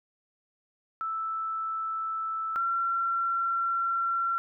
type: tone pair in turn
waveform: sine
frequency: 1318.5 / 1361.1 Hz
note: E6 / F6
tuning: 0 / -45 cents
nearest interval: minor second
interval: 55 cents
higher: second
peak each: -29 / -25 dBFS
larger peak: second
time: 1.01-2.56 / 2.56-4.38 s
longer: second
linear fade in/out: 0 ms
effects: none